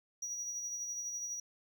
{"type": "tone with tremolo", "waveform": "triangle", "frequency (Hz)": 5790, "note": "F#8", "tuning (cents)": -38, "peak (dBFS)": -35, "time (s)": [0.22, 1.4], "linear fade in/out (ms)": 5, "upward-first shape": "sine", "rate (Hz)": 12, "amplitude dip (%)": 35, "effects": []}